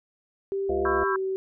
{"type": "tone with pitch glide", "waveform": "sine", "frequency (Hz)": [392, 381.7], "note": ["G4", "G4"], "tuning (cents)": [0, -46], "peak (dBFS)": -25, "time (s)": [0.52, 1.36], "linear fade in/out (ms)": 0, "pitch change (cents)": -46, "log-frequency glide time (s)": [1.08, 1.14]}
{"type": "harmonic tone", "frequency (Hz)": 70.3, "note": "C#2", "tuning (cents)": 25, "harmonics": [1, 3, 5, 7, 9, 10], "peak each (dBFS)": [-35, -40, -30, -35, -34, -34], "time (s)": [0.69, 1.04], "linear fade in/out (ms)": 5}
{"type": "chord", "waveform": "sine", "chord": "C# half-diminished seventh", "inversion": "third", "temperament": "just", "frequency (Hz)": [997.9, 1108.7, 1330.5, 1596.6], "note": ["B5", "C#6", "E6", "G6"], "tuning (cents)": [18, 0, 16, 31], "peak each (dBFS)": -30, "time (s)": [0.85, 1.16], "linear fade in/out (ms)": 2}
{"effects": []}